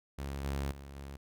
sawtooth tone with level steps, 69.3 Hz, C#2, in tune, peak -33 / -29 / -42 / -39 dBFS, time 0.18-1.17 s, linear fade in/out 10 ms, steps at 0.44 / 0.71 / 0.95 s, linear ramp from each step 10 ms, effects none

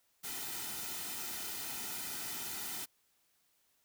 white noise with comb filter, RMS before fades -41 dBFS, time 0.23-2.86 s, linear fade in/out 20 ms, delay 1.8 ms, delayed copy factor -0.65, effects white hiss -74 dBFS RMS until 3.84 s

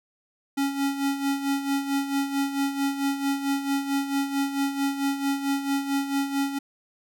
square tone with tremolo, 277.3 Hz, C#4, 1 cent sharp, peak -22 dBFS, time 0.57-6.59 s, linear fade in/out 10 ms, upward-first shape sine, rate 4.5 Hz, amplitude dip 65%, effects none

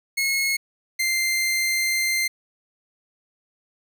sawtooth tone pair in turn, 2173 / 2089 Hz, C#7 / C7, -35 / -3 cents, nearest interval minor second, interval 68 cents, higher first, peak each -17 dBFS, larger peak neither, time 0.17-0.57 / 0.99-2.28 s, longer second, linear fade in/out 10 ms, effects none

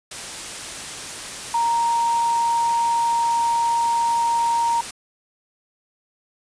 sine tone in noise, 932.3 Hz, A#5, in tune, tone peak -17 dBFS, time 1.54-4.81 s, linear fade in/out 5 ms, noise white, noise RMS -32 dBFS, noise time 0.11-4.91 s, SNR +12 dB, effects resampled to 22050 Hz

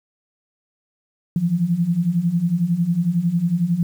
sine beating tone pair, 164.81 / 175.81 Hz, E3 / F3, 0 / +12 cents, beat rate 11 Hz, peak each -22 / -18 dBFS, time 1.36-3.83 s, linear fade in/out 2 ms, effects 8-bit

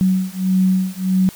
sine beating tone pair, 186.4 / 188 Hz, F#3 / F#3, +13 / +28 cents, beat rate 1.6 Hz, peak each -17 dBFS, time 0.01-1.29 s, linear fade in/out 0 ms, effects white hiss -40 dBFS RMS until 1.35 s

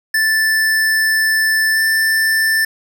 square tone with pitch glide, 1760 to 1773.3 Hz, A6 to A6, 0 to +13 cents, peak -13 dBFS, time 0.14-2.65 s, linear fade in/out 5 ms, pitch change +13 cents, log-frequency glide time 1.73-1.79 s, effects 8-bit

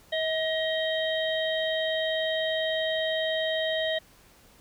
harmonic tone with a mistuned harmonic, 630 Hz, D#5, 21 cents sharp, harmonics 1 / 3 / 5 / 6, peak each -27 / -32 / -34 / -35 dBFS, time 0.12-3.99 s, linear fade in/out 10 ms, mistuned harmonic 1, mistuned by +22 cents, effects pink hiss -57 dBFS RMS until 4.6 s

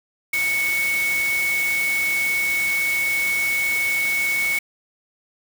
sine tone in noise, 2217 Hz, C#7, in tune, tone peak -19 dBFS, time 0.33-4.59 s, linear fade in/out 5 ms, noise white, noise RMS -30 dBFS, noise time 0.33-4.59 s, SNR +8 dB, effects none

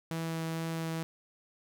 sawtooth tone with vibrato, 163.3 Hz, E3, 16 cents flat, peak -29 dBFS, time 0.11-1.03 s, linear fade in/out 0 ms, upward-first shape triangle, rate 2.2 Hz, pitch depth 8 cents each way, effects none

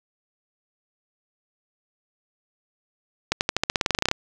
accelerating click train, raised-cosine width 0.2 ms, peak -3 dBFS, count 16, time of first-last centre 3.32-4.114 s, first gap 89 ms, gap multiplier 0.92, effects none

